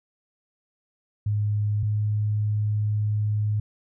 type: tone pair in turn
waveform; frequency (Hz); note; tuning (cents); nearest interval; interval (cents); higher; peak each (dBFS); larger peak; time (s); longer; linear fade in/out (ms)
sine; 104.5 / 105.53; G#2 / G#2; +11 / +28; unison; 17; second; -21; neither; 1.26-1.83 / 1.83-3.6; second; 5
effects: none